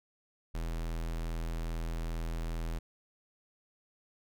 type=tone; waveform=square; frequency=41.2 Hz; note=E1; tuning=in tune; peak=-34 dBFS; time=0.54-2.79 s; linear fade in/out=10 ms; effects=none